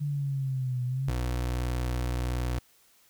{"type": "linear two-way sweep", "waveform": "sine", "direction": "down then up", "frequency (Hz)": [146.83, 123.47, 139.2], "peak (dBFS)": -27, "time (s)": [0, 1.11], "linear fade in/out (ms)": 20, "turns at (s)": 0.84}
{"type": "tone", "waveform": "30% pulse", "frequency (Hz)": 61.4, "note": "B1", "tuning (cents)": -9, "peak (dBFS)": -25, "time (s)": [1.08, 2.59], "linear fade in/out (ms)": 5}
{"effects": ["white hiss -62 dBFS RMS until 3.09 s"]}